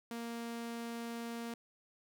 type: tone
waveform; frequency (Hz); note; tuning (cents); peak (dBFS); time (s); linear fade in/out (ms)
sawtooth; 233.1; A#3; 0; -36; 0.11-1.54; 2
effects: none